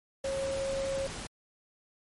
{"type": "tone in noise", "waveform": "sine", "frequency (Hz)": 543, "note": "C#5", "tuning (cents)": -36, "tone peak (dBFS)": -30, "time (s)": [0.24, 1.07], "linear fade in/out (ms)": 5, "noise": "pink", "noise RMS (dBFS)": -40, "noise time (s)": [0.24, 1.27], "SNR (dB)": 7, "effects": ["MP3 48 kbps"]}